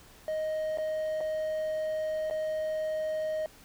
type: tone with dropouts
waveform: triangle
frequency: 624 Hz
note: D#5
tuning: 5 cents sharp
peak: -27 dBFS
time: 0.28-3.46 s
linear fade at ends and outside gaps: 1 ms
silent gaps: 0.774-0.784 / 1.206-1.21 / 2.3-2.309 s
effects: pink hiss -55 dBFS RMS until 3.64 s